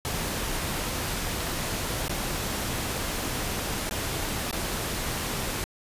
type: noise with dropouts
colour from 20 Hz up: pink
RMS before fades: -30 dBFS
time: 0.05-5.64 s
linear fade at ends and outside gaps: 0 ms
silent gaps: 2.081-2.095 / 3.894-3.91 / 4.511-4.528 s
effects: resampled to 32000 Hz